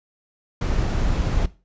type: noise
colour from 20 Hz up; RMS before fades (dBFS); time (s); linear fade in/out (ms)
brown; -21; 0.61-1.46; 5
effects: noise-tail reverb RT60 0.3 s tail -17 dB re dry + resampled to 16000 Hz